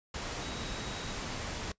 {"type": "tone in noise", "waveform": "sine", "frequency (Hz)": 3820, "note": "A#7", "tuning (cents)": 42, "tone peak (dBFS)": -48, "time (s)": [0.41, 1.12], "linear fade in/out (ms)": 5, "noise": "pink", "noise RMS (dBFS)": -38, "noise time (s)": [0.14, 1.72], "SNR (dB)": -13, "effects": ["noise-tail reverb RT60 0.1 s tail -20 dB re dry", "resampled to 16000 Hz"]}